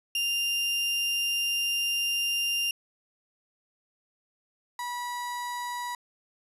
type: tone pair in turn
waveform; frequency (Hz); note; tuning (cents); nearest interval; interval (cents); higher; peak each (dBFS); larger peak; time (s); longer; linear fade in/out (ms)
35% pulse; 2794 / 973.1; F7 / B5; 0 / -26; octave + tritone; 1826; first; -24 / -30; first; 0.15-2.71 / 4.79-5.95; first; 2
effects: resampled to 32000 Hz